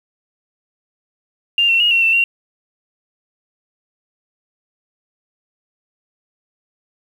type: tone with pitch steps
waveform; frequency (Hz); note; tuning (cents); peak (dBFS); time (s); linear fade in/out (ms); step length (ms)
sine; 2797 / 2715 / 2871 / 2728 / 2677 / 2753; F7 / F7 / F7 / F7 / E7 / F7; +2 / -50 / +47 / -41 / +26 / -25; -11; 1.58-2.24; 2; 110
effects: 7-bit